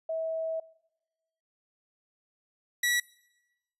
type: tone pair in turn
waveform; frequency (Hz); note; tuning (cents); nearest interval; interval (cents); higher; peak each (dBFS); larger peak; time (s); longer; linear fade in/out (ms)
sine / sawtooth; 647 / 1938.8; E5 / B6; -32 / -32; octave + perfect fifth; 1900; second; -29 / -21; second; 0.09-0.6 / 2.83-3; first; 5
effects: noise-tail reverb RT60 1.0 s tail -23 dB re dry + resampled to 32000 Hz